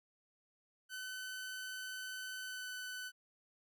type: tone with pitch glide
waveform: sawtooth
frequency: 1515 to 1503.7 Hz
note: F#6 to F#6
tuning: +40 to +28 cents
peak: -39 dBFS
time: 0.89-3.12 s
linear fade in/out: 50 ms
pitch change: -12 cents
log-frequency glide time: 2.43-2.67 s
effects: none